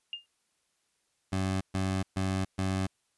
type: tone with exponential decay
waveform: sine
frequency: 2818 Hz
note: F7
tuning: 15 cents sharp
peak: -30 dBFS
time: 0.13-0.26 s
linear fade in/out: 1 ms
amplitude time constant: 27 ms
type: tone bursts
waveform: 20% pulse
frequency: 95 Hz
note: F#2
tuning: 46 cents sharp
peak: -23 dBFS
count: 4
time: 1.32-2.87 s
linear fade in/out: 10 ms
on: 290 ms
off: 130 ms
effects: white hiss -75 dBFS RMS until 3.17 s + resampled to 24000 Hz